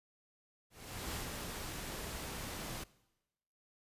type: noise with ADSR envelope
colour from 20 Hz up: pink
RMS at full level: -40 dBFS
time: 0.7-2.84 s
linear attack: 450 ms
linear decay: 110 ms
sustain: -3 dB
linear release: 8 ms
effects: noise-tail reverb RT60 1.0 s tail -21 dB re dry + resampled to 32000 Hz